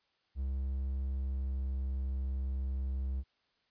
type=tone with pitch glide; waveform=triangle; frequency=66.7 to 66.12 Hz; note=C2 to C2; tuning=+34 to +19 cents; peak=-30 dBFS; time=0.35-3.24 s; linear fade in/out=50 ms; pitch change=-15 cents; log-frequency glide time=1.04-1.64 s; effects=white hiss -75 dBFS RMS until 3.7 s + resampled to 11025 Hz